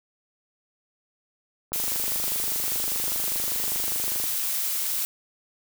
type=click train; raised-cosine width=1 ms; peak=-24 dBFS; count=64; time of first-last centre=1.72-4.24 s; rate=25 Hz
type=noise; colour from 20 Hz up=blue; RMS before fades=-27 dBFS; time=1.73-5.05 s; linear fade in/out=0 ms
effects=none